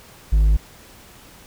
sine tone with hard clipping, 52.6 Hz, G#1, 23 cents sharp, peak -13 dBFS, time 0.32-0.57 s, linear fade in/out 10 ms, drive 3 dB, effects pink hiss -46 dBFS RMS until 1.46 s

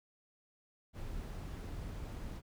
brown noise, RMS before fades -43 dBFS, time 0.93-2.42 s, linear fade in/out 50 ms, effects none

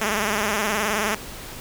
5% pulse tone with vibrato, 211.2 Hz, G#3, 29 cents sharp, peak -10 dBFS, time 0.01-1.15 s, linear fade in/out 5 ms, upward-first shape sine, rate 19 Hz, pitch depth 97 cents each way, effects pink hiss -37 dBFS RMS until 1.6 s

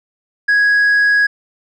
sine tone with tanh clipping, 1661.2 Hz, G#6, in tune, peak -10 dBFS, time 0.48-1.27 s, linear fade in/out 10 ms, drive 2 dB, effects none

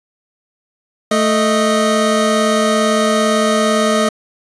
25% pulse tone pair together, 220 / 622.3 Hz, A3 / D#5, 0 / 0 cents, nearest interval octave + tritone, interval 1800 cents, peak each -11 dBFS, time 1.11-4.09 s, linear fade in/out 5 ms, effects resampled to 24000 Hz

